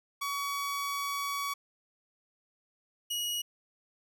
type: tone pair in turn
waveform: sawtooth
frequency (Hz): 1130 / 2901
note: C#6 / F#7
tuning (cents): +33 / -35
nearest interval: octave + major third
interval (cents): 1632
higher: second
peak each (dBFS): -28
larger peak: neither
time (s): 0.21-1.54 / 3.1-3.42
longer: first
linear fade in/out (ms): 10
effects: none